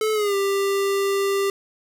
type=tone with pitch glide; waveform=square; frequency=433.7 to 395.4 Hz; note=A4 to G4; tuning=-25 to +15 cents; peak=-20 dBFS; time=0.01-1.5 s; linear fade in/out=2 ms; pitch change=-160 cents; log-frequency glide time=0.13-0.35 s; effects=none